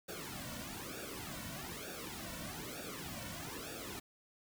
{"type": "noise with flanger", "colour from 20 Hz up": "pink", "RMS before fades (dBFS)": -45, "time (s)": [0.08, 4], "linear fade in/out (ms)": 10, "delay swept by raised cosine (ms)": [0.97, 2.47], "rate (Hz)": 1.1, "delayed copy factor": -0.95, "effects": []}